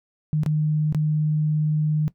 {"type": "tone with dropouts", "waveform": "sine", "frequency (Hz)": 152.9, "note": "D#3", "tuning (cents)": -30, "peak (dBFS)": -18, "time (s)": [0.33, 2.08], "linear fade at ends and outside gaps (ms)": 0, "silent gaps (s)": [[0.434, 0.462], [0.925, 0.947]], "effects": ["noise-tail reverb RT60 0.1 s tail -17 dB re dry"]}